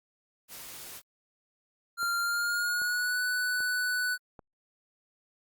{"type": "noise", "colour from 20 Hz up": "white", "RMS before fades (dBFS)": -44, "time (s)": [0.48, 1.02], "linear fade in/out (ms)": 50}
{"type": "tone with pitch glide", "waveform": "square", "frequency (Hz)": [1389, 1488.7], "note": ["F6", "F#6"], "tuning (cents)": [-10, 10], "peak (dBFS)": -28, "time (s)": [1.97, 4.18], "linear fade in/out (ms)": 50, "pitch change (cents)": 120, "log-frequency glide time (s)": [2.2, 3.21]}
{"type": "click train", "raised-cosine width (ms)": 1, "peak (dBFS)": -33, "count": 4, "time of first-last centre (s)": [2.03, 4.392], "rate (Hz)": 1.27}
{"effects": ["Opus 48 kbps"]}